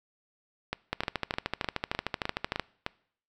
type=two click trains; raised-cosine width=0.3 ms; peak=-12 / -14 dBFS; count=23 / 8; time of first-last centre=0.93-2.597 / 0.73-2.864 s; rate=13.2 / 3.28 Hz; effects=noise-tail reverb RT60 0.6 s tail -23 dB re dry